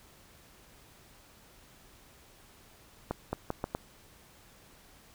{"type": "accelerating click train", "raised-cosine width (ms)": 1, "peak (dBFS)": -17, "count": 5, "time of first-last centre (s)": [3.11, 3.75], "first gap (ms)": 220, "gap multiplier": 0.79, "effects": ["pink hiss -58 dBFS RMS until 5.14 s"]}